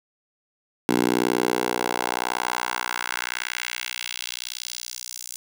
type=tone with high-pass filter sweep; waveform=10% pulse; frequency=60.9 Hz; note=B1; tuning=24 cents flat; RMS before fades=-27 dBFS; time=0.89-5.36 s; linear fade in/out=0 ms; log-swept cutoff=270 to 7100 Hz; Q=1.5; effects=none